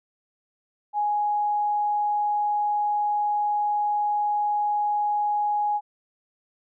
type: tone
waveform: sine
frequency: 832 Hz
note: G#5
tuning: 3 cents sharp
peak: -21 dBFS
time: 0.93-5.81 s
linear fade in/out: 50 ms
effects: none